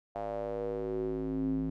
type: tone with band-pass filter sweep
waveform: square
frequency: 53.5 Hz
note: A1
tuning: 48 cents flat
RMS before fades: -34 dBFS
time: 0.15-1.7 s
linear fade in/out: 5 ms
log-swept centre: 690 to 230 Hz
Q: 5.2
effects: none